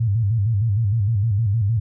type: tone with vibrato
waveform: sine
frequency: 107 Hz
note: A2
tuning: 48 cents flat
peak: -16 dBFS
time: 0-1.8 s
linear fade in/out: 10 ms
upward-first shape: square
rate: 6.5 Hz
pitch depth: 130 cents each way
effects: none